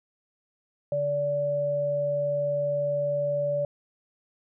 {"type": "tone pair together", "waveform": "sine", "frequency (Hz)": [144.6, 578.9], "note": ["D3", "D5"], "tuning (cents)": [-27, -25], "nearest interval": "2 octaves", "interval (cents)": 2402, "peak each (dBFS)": [-34, -24], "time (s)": [0.92, 3.65], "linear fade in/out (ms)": 2, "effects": []}